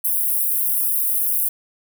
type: high-pass noise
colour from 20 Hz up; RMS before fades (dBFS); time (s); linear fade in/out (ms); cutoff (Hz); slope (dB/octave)
white; -20; 0.04-1.49; 10; 10000; 48
effects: none